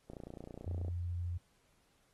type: click train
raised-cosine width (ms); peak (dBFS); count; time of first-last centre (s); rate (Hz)
2; -33; 24; 0.1-0.882; 29.4
type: tone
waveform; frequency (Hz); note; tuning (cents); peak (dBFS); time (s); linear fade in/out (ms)
sine; 87.31; F2; 0; -35; 0.66-1.38; 10
effects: pink hiss -73 dBFS RMS until 2.13 s + AAC 32 kbps